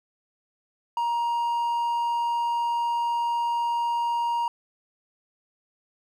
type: tone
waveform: triangle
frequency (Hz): 942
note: A#5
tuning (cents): +18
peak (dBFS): -21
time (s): 0.97-4.48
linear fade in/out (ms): 2
effects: none